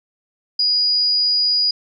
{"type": "tone", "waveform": "sine", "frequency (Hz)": 4902, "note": "D#8", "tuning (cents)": -27, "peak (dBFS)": -14, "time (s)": [0.59, 1.71], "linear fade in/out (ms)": 5, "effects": []}